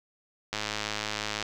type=click train; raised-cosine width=0.2 ms; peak=-13 dBFS; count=96; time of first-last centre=0.53-1.426 s; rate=106 Hz; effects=none